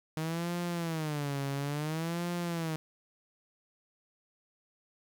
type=tone with vibrato; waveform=sawtooth; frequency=155.56 Hz; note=D#3; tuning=in tune; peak=-28 dBFS; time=0.17-2.76 s; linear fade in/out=0 ms; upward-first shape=sine; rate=0.58 Hz; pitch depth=200 cents each way; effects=10-bit